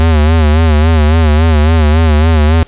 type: tone with vibrato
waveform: square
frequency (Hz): 78.3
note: D#2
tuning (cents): +11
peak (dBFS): -6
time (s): 0-2.63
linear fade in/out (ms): 0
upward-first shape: sine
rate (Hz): 3.6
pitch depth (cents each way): 86
effects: pink hiss -41 dBFS RMS until 2.67 s + resampled to 8000 Hz